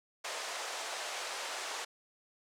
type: band-pass noise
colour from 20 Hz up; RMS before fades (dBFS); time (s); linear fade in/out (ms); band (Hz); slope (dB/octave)
pink; -40; 0.24-1.85; 10; 530 to 8500; 24
effects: none